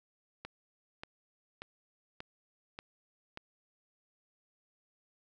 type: click train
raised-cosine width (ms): 0.3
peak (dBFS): -26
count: 6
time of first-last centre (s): 0.45-3.374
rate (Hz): 1.71
effects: none